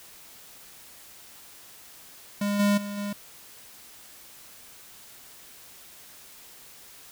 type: tone with level steps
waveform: square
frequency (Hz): 203.6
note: G#3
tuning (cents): -34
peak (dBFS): -25 / -20 / -33 / -30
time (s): 2.41-3.13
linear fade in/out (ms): 5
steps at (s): 2.59 / 2.77 / 2.97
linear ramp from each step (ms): 10
effects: white hiss -49 dBFS RMS until 7.11 s